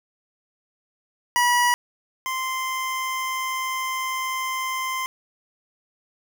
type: tone pair in turn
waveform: 25% pulse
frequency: 970 / 1041.4 Hz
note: B5 / C6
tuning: -31 / -8 cents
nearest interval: minor second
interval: 123 cents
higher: second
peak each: -13 / -21 dBFS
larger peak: first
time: 1.36-1.74 / 2.26-5.06 s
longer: second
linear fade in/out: 0 ms
effects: none